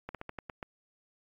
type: slowing click train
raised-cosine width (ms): 0.5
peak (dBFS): -24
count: 7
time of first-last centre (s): 0.09-0.628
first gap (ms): 57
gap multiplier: 1.18
effects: AAC 64 kbps